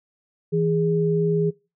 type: tone pair together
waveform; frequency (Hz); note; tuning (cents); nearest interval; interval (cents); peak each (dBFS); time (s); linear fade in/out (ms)
sine; 163.6 / 412.2; E3 / G#4; -13 / -13; octave + major third; 1600; -21; 0.52-1.51; 20
effects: noise-tail reverb RT60 0.3 s tail -23 dB re dry